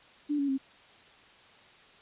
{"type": "tone with pitch steps", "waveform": "sine", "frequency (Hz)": [293.7, 280.9, 268.7], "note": ["D4", "C#4", "C4"], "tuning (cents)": [0, 23, 46], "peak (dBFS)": -26, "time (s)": [0.29, 0.581], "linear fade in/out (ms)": 20, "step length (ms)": 97, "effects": ["white hiss -56 dBFS RMS until 2.01 s", "resampled to 8000 Hz"]}